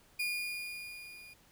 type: tone with level ramp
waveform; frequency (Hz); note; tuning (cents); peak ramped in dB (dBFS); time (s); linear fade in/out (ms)
35% pulse; 2432; D#7; -40; -29 to -49; 0.19-1.34; 10
effects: pink hiss -64 dBFS RMS until 1.51 s